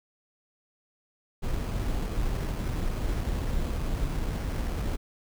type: noise with sample-and-hold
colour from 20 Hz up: brown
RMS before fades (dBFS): -29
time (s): 1.42-4.97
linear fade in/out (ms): 20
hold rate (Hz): 3675
effects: none